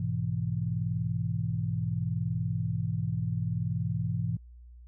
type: chord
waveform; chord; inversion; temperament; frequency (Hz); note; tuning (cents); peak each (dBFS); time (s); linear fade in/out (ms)
sine; E major; first; equal with one note detuned; 103.83 / 124.55 / 164.81; G#2 / B2 / E3; 0 / +15 / 0; -32; 0-4.37; 5
effects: added 60 Hz sine -47 dBFS peak until 4.87 s